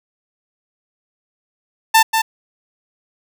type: tone with echo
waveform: sawtooth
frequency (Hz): 891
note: A5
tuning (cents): +22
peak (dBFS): -4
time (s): 1.94-2.03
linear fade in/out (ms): 10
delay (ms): 190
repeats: 1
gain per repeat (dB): -6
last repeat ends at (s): 2.22
effects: none